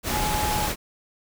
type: tone in noise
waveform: sine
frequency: 844 Hz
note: G#5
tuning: 28 cents sharp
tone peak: -26 dBFS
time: 0.1-0.7 s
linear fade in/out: 50 ms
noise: pink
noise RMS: -26 dBFS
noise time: 0.03-0.76 s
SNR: -3 dB
effects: none